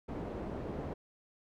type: low-pass noise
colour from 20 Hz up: white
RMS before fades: -40 dBFS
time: 0.08-0.94 s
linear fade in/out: 10 ms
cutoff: 440 Hz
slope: 12 dB/octave
effects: none